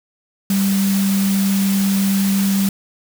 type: tone in noise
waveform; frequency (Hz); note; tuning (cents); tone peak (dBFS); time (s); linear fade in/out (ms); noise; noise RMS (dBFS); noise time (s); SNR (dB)
sine; 196; G3; 0; -14; 0.5-2.69; 2; white; -26; 0.5-2.69; +9
effects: none